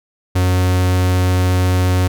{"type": "tone", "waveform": "45% pulse", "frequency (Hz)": 91.4, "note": "F#2", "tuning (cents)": -21, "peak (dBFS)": -12, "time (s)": [0.35, 2.08], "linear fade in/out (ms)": 10, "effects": []}